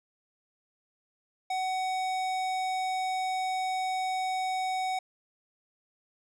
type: tone with hard clipping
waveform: sine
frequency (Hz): 750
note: F#5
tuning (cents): +23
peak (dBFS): -30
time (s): 1.5-4.99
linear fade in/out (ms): 5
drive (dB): 16
effects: none